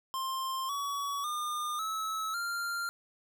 square tone with pitch steps, 1054 / 1129.6 / 1210.7 / 1297.6 / 1390.8 Hz, C6 / C#6 / D#6 / E6 / F6, +12 / +32 / -48 / -28 / -8 cents, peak -33 dBFS, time 0.14-2.89 s, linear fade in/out 0 ms, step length 550 ms, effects none

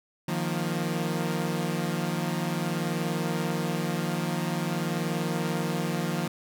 sawtooth chord, Eb suspended second, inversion none, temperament equal with one note detuned, 155.56 / 176.03 / 233.1 Hz, Eb3 / F3 / Bb3, 0 / +14 / 0 cents, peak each -27 / -26 / -30 dBFS, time 0.28-6.28 s, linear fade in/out 5 ms, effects none

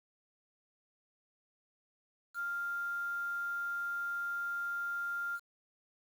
sine tone with quantisation, 1396.9 Hz, F6, in tune, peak -34 dBFS, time 2.34-5.4 s, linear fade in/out 50 ms, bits 9, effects none

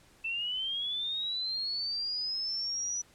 sine linear sweep, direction up, 2649 to 5920 Hz, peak -31 dBFS, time 0.24-3.02 s, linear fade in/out 10 ms, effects pink hiss -61 dBFS RMS until 3.14 s + low-pass 11000 Hz 12 dB/octave

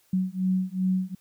sine beating tone pair, 185 / 187.6 Hz, F#3 / F#3, 0 / +24 cents, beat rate 2.6 Hz, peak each -26 dBFS, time 0.13-1.15 s, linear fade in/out 5 ms, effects white hiss -64 dBFS RMS until 1.2 s

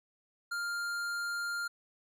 sine tone with tanh clipping, 1400 Hz, F6, 4 cents sharp, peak -35 dBFS, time 0.51-1.68 s, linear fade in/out 10 ms, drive 16 dB, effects none

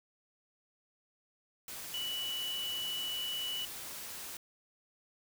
sine tone in noise, 2956 Hz, F#7, 2 cents flat, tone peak -35 dBFS, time 1.94-3.65 s, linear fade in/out 2 ms, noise white, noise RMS -44 dBFS, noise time 1.68-4.37 s, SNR +6 dB, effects none

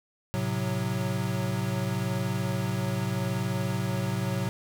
square chord, F# diminished, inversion first, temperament equal with one note detuned, 110 / 130.81 / 184.25 Hz, A2 / C3 / F#3, 0 / 0 / -7 cents, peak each -32 dBFS, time 0.34-4.49 s, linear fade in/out 0 ms, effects none

